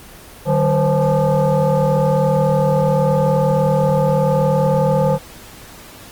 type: tone with frequency modulation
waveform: sine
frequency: 189.6 Hz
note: F#3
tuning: 43 cents sharp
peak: -12 dBFS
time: 0.45-5.19 s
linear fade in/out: 50 ms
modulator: 340 Hz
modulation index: 1.8
effects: pink hiss -39 dBFS RMS until 6.11 s + Opus 24 kbps